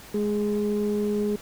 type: tone pair together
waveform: sine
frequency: 209.1 / 415.1 Hz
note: G#3 / G#4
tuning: +12 / -1 cents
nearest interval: octave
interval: 1187 cents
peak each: -24 dBFS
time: 0.14-1.36 s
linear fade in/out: 5 ms
effects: tanh soft clip ceiling -17 dBFS + pink hiss -45 dBFS RMS until 1.41 s